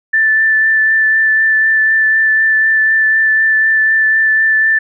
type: tone with vibrato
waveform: sine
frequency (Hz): 1763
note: A6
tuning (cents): +3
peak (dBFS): -8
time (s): 0.13-4.79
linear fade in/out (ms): 10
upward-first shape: triangle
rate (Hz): 4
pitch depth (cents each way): 14
effects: none